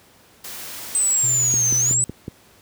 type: noise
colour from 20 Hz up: white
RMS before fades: -34 dBFS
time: 0.44-1.94 s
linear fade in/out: 5 ms
type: linear two-way sweep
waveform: sine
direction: down then up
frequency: 8200 to 6000 to 8070 Hz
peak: -16 dBFS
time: 0.95-2.04 s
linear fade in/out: 0 ms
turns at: 1.77 s
type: tone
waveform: triangle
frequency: 122.2 Hz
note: B2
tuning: 18 cents flat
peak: -25 dBFS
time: 1.23-2.04 s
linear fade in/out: 5 ms
type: click train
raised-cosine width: 3 ms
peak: -15 dBFS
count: 5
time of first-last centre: 1.54-2.281 s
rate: 5.4 Hz
effects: pink hiss -52 dBFS RMS until 2.61 s + high-pass 80 Hz 12 dB/octave